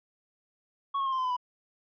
triangle tone with pitch steps, 1108.7 / 1087.8 / 1067.2 / 1047.1 / 1027.3 / 1007.9 / 988.9 Hz, C#6 / C#6 / C6 / C6 / C6 / B5 / B5, 0 / -33 / +34 / +1 / -32 / +35 / +2 cents, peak -25 dBFS, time 0.94-1.367 s, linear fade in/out 10 ms, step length 61 ms, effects resampled to 11025 Hz

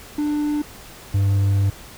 triangle tone pair in turn, 296.7 / 99.01 Hz, D4 / G2, +18 / +18 cents, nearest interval octave + perfect fifth, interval 1900 cents, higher first, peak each -17 / -13 dBFS, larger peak second, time 0.18-0.62 / 1.14-1.7 s, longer second, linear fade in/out 5 ms, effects pink hiss -41 dBFS RMS until 1.97 s

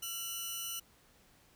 10% pulse tone pair together, 1360.9 / 2951 Hz, F6 / F#7, -45 / -5 cents, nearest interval octave + minor second, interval 1340 cents, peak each -40 / -30 dBFS, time 0.02-0.8 s, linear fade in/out 10 ms, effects pink hiss -65 dBFS RMS until 1.55 s

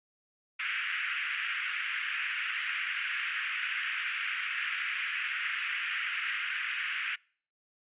white band-pass noise, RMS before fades -34 dBFS, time 0.59-7.16 s, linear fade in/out 10 ms, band 1400 to 2800 Hz, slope 48 dB/octave, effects noise-tail reverb RT60 0.5 s tail -26 dB re dry + resampled to 8000 Hz

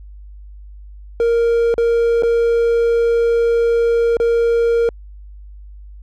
triangle tone with dropouts, 466.2 Hz, A#4, in tune, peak -10 dBFS, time 1.2-4.89 s, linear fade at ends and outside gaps 1 ms, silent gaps 1.741-1.78 / 2.224-2.233 / 4.169-4.2 s, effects added 50 Hz sine -34 dBFS peak until 6.02 s

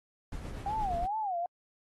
brown noise with tremolo, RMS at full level -37 dBFS, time 0.32-1.06 s, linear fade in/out 2 ms, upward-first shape triangle, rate 8.4 Hz, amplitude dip 45%
sine tone with vibrato, 776 Hz, G5, 18 cents flat, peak -30 dBFS, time 0.66-1.46 s, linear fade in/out 2 ms, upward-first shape sine, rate 2.4 Hz, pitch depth 220 cents each way
effects AAC 32 kbps

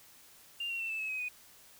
sine tone with pitch steps, 2794 / 2740 / 2686 / 2634 / 2583 / 2533 / 2483 Hz, F7 / F7 / E7 / E7 / E7 / D#7 / D#7, 0 / -34 / +32 / -2 / -36 / +30 / -4 cents, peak -33 dBFS, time 0.6-1.286 s, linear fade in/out 5 ms, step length 98 ms, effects tanh soft clip ceiling -29 dBFS + white hiss -58 dBFS RMS until 1.79 s

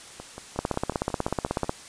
two click trains, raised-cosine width 1 ms, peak -10 / -23 dBFS, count 19 / 9, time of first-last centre 0.59-1.694 / 0.2-1.644 s, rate 16.3 / 5.54 Hz, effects white hiss -45 dBFS RMS until 1.88 s + resampled to 22050 Hz

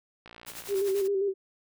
click train, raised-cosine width 0.3 ms, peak -30 dBFS, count 30, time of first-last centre 0.26-0.759 s, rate 58.1 Hz
white noise with tremolo, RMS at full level -40 dBFS, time 0.46-1.08 s, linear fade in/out 20 ms, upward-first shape sine, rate 10 Hz, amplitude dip 70%
sine tone with vibrato, 393.3 Hz, G4, 6 cents sharp, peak -24 dBFS, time 0.68-1.34 s, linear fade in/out 50 ms, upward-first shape square, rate 7.5 Hz, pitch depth 40 cents each way
effects none

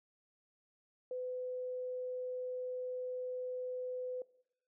sine tone, 504 Hz, B4, 35 cents sharp, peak -37 dBFS, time 1.11-4.22 s, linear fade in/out 2 ms, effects noise-tail reverb RT60 0.7 s tail -20 dB re dry

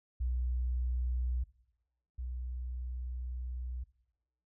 sine tone pair in turn, 61.74 / 62.02 Hz, B1 / B1, 0 / +8 cents, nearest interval unison, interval 8 cents, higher second, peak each -30 / -36 dBFS, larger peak first, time 0.2-1.44 / 2.18-3.84 s, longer second, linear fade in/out 10 ms, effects noise-tail reverb RT60 0.9 s tail -20 dB re dry

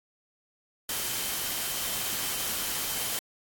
sine tone in noise, 3100 Hz, G7, 20 cents flat, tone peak -42 dBFS, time 0.89-3.19 s, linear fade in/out 2 ms, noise white, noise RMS -31 dBFS, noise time 0.89-3.19 s, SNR -14 dB, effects AAC 64 kbps

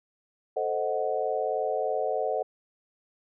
sine chord, A diminished seventh, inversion none, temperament equal, 440 / 523.3 / 622.3 / 740 Hz, A4 / C5 / Eb5 / Gb5, 0 / 0 / 0 / 0 cents, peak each -31 dBFS, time 0.56-2.43 s, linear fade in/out 10 ms, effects none

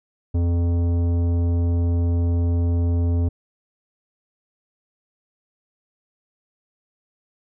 sine tone with tanh clipping, 85.8 Hz, F2, 30 cents flat, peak -19 dBFS, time 0.34-3.29 s, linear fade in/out 10 ms, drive 13 dB, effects none

